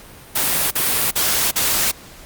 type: noise bursts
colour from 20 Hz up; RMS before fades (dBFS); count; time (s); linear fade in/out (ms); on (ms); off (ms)
white; -18; 4; 0.35-1.916; 10; 360; 42
effects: pink hiss -41 dBFS RMS until 2.25 s + Opus 48 kbps